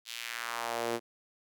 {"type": "tone with high-pass filter sweep", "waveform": "sawtooth", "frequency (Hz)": 117.4, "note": "A#2", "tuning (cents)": 13, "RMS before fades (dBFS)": -36, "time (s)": [0.05, 1], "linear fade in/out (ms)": 50, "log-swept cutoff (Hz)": [3700, 340], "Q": 1.7, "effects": []}